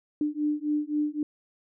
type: beating tone pair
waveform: sine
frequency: 296.6 / 300.4 Hz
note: D4 / D4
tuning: +17 / +39 cents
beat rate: 3.8 Hz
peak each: -28 dBFS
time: 0.21-1.23 s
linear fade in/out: 2 ms
effects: none